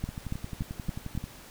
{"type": "two click trains", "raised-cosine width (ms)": 5, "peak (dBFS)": [-23, -18], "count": [14, 5], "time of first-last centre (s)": [[0.09, 1.24], [0.04, 1.176]], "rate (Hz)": [11.3, 3.52], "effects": ["pink hiss -49 dBFS RMS until 1.5 s"]}